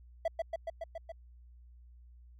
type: tone with echo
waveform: triangle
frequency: 661 Hz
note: E5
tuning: 5 cents sharp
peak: -26 dBFS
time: 0.25-0.28 s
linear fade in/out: 5 ms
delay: 140 ms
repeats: 6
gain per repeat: -2 dB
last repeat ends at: 1.12 s
effects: added 60 Hz sine -53 dBFS peak until 2.39 s